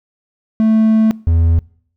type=tone pair in turn; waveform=triangle; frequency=220 / 82.88 Hz; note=A3 / E2; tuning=0 / +10 cents; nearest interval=octave + perfect fourth; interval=1690 cents; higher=first; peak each=-7 dBFS; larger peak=neither; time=0.6-1.11 / 1.27-1.59 s; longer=first; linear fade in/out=0 ms; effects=noise-tail reverb RT60 0.6 s tail -24 dB re dry